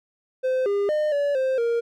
triangle tone with pitch steps, 516 / 403.6 / 607 / 573 / 524 / 467.5 Hz, C5 / G#4 / D#5 / D5 / C5 / A#4, -24 / -49 / -43 / -43 / +2 / +5 cents, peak -18 dBFS, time 0.43-1.81 s, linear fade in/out 20 ms, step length 230 ms, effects none

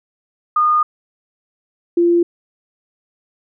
sine tone pair in turn, 1223 / 344.3 Hz, D#6 / F4, -30 / -25 cents, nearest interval octave + minor seventh, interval 2195 cents, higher first, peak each -11 / -10 dBFS, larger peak second, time 0.56-0.83 / 1.97-2.23 s, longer first, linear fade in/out 5 ms, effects none

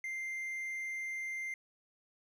triangle tone, 2093 Hz, C7, in tune, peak -35 dBFS, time 0.04-1.54 s, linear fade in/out 2 ms, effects none

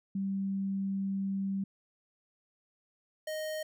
sine / square tone pair in turn, 195 / 621.4 Hz, G3 / D#5, -9 / -2 cents, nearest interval octave + minor sixth, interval 2007 cents, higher second, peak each -30 / -35 dBFS, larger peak first, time 0.15-1.64 / 3.27-3.63 s, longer first, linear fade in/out 5 ms, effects none

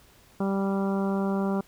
harmonic tone with a mistuned harmonic, 195.6 Hz, G3, 4 cents flat, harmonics 1 / 2 / 3 / 4 / 5 / 6 / 7, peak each -25 / -31 / -35 / -37 / -39 / -41 / -42 dBFS, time 0.4-1.61 s, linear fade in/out 5 ms, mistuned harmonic 7, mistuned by +16 cents, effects pink hiss -57 dBFS RMS until 1.67 s

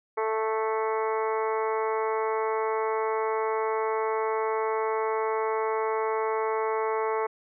harmonic tone, 220 Hz, A3, in tune, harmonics 2 / 3 / 4 / 5 / 6 / 7 / 8 / 9 / 10, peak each -27 / -37 / -31 / -33 / -38 / -46 / -47 / -42 / -43 dBFS, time 0.17-7.27 s, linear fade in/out 10 ms, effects none

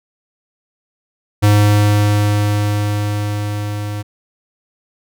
square tone with level ramp, 103.83 Hz, G#2, in tune, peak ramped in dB -8 to -22 dBFS, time 1.42-4.03 s, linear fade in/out 20 ms, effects none

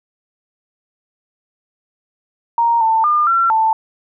sine tone with pitch steps, 933 / 892 / 1206 / 1358 / 885 Hz, A#5 / A5 / D6 / F6 / A5, +1 / +23 / +46 / -49 / +10 cents, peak -11 dBFS, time 2.58-3.73 s, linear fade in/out 2 ms, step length 230 ms, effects none

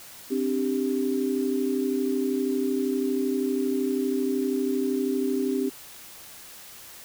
sine chord, C suspended second, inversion none, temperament just, 261.6 / 294.3 / 392.4 Hz, C4 / D4 / G4, 0 / +4 / +2 cents, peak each -26 / -30 / -27 dBFS, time 0.3-5.7 s, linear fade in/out 20 ms, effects white hiss -45 dBFS RMS until 7.04 s

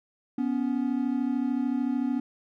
triangle tone pair together, 246.9 / 280.4 Hz, B3 / C#4, 0 / +20 cents, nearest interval major second, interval 220 cents, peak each -25 / -26 dBFS, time 0.38-2.2 s, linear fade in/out 5 ms, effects none

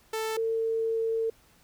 sawtooth / sine tone pair in turn, 441.5 / 450.8 Hz, A4 / A4, +6 / +42 cents, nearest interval unison, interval 36 cents, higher second, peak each -25 dBFS, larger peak neither, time 0.13-0.37 / 0.37-1.3 s, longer second, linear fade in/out 5 ms, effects pink hiss -61 dBFS RMS until 1.63 s

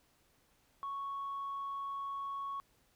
sine tone, 1108.7 Hz, C#6, in tune, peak -36 dBFS, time 0.83-2.6 s, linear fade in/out 0 ms, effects tanh soft clip ceiling -34 dBFS + pink hiss -71 dBFS RMS until 2.95 s

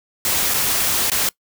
white noise with dropouts, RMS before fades -19 dBFS, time 0.25-1.29 s, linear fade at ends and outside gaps 1 ms, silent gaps 0.538-0.542 / 1.1-1.117 s, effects noise-tail reverb RT60 0.1 s tail -23 dB re dry

